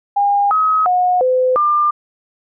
sine tone with pitch steps, 809 / 1272 / 725 / 510 / 1196 Hz, G#5 / D#6 / F#5 / C5 / D6, -46 / +38 / -35 / -44 / +31 cents, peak -11 dBFS, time 0.16-1.91 s, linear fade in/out 10 ms, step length 350 ms, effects none

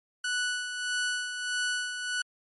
sawtooth tone with tremolo, 1480 Hz, F#6, in tune, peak -23 dBFS, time 0.24-2.22 s, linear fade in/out 5 ms, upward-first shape sine, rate 1.6 Hz, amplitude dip 55%, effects MP3 48 kbps

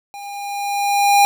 square tone with level ramp, 808 Hz, G#5, 48 cents flat, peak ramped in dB -32 to -9 dBFS, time 0.14-1.25 s, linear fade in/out 0 ms, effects 8-bit

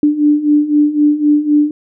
sine beating tone pair, 293.7 / 297.6 Hz, D4 / D4, 0 / +23 cents, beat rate 3.9 Hz, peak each -14 / -10 dBFS, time 0.03-1.71 s, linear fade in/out 2 ms, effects none

